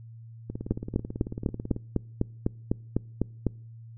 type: two click trains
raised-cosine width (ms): 3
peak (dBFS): -21 / -11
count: 24 / 12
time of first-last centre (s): 0.5-1.764 / 0.71-3.467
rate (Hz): 18.2 / 3.99
effects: noise-tail reverb RT60 0.6 s tail -26 dB re dry + added 114 Hz sine -43 dBFS peak until 3.97 s